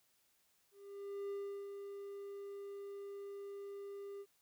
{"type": "tone with ADSR envelope", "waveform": "triangle", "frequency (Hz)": 400, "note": "G4", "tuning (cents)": 35, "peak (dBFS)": -37, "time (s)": [0.71, 4.26], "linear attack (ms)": 590, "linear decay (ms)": 370, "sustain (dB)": -6, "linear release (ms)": 53, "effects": ["white hiss -75 dBFS RMS until 4.41 s"]}